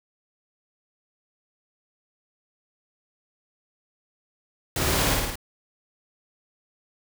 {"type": "noise with echo", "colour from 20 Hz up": "pink", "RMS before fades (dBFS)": -26, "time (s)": [4.76, 5.14], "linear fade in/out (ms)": 2, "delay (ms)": 54, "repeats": 4, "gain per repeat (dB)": -2, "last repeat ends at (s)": 5.356, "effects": []}